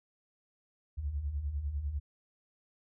sine beating tone pair, 64.8 / 74.8 Hz, C2 / D2, -16 / +32 cents, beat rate 10 Hz, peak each -40 / -33 dBFS, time 0.97-2 s, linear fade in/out 20 ms, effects none

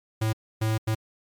square tone bursts at uneven times, 110 Hz, A2, in tune, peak -23 dBFS, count 3, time 0.21-0.33 / 0.61-0.78 / 0.87-0.95 s, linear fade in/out 10 ms, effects MP3 96 kbps

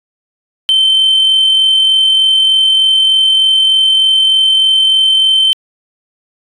sine tone with amplitude modulation, 3095 Hz, G7, 23 cents flat, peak -3 dBFS, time 0.69-5.53 s, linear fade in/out 0 ms, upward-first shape sine, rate 43.3 Hz, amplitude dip 35%, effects tanh soft clip ceiling -4 dBFS

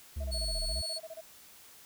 triangle linear two-way sweep, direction down then up, 75.7 to 33.96 to 75.7 Hz, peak -31 dBFS, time 0.16-0.82 s, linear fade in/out 10 ms, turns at 0.65 s
sine tone bursts, 646 Hz, E5, 35 cents flat, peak -40 dBFS, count 15, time 0.2-1.211 s, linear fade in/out 10 ms, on 45 ms, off 24 ms
35% pulse tone, 4400 Hz, C#8, 14 cents flat, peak -33 dBFS, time 0.31-0.99 s, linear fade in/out 20 ms
effects white hiss -55 dBFS RMS until 1.85 s

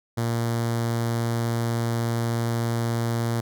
sawtooth tone with notch filter, 116.54 Hz, A#2, in tune, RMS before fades -25 dBFS, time 0.17-3.41 s, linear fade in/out 10 ms, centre 2600 Hz, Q 1.9, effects none

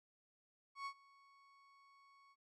35% pulse tone with ADSR envelope, 1108.7 Hz, C#6, in tune, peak -39 dBFS, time 0.75-2.36 s, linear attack 110 ms, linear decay 73 ms, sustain -24 dB, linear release 45 ms, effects low-pass 5000 Hz 12 dB/octave + MP3 96 kbps

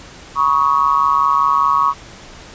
sine tone with amplitude modulation, 1115 Hz, C#6, 10 cents sharp, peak -7 dBFS, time 0.35-1.94 s, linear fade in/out 50 ms, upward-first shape sine, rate 145 Hz, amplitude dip 95%, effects pink hiss -38 dBFS RMS until 2.54 s + resampled to 16000 Hz

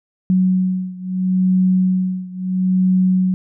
sine beating tone pair, 185 / 185.75 Hz, F#3 / F#3, 0 / +7 cents, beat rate 0.75 Hz, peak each -16 / -18 dBFS, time 0.3-3.34 s, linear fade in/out 0 ms, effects none

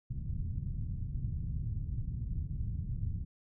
white low-pass noise, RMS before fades -36 dBFS, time 0.1-3.25 s, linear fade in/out 10 ms, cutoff 130 Hz, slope 24 dB/octave, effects none

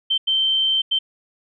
sine tone bursts at uneven times, 3115 Hz, G7, 12 cents flat, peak -16 dBFS, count 3, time 0.1-0.18 / 0.27-0.82 / 0.91-0.99 s, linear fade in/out 10 ms, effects none

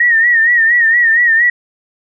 sine tone with vibrato, 1864.7 Hz, A#6, in tune, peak -7 dBFS, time 0-1.5 s, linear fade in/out 5 ms, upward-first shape sine, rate 4.3 Hz, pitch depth 76 cents each way, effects none

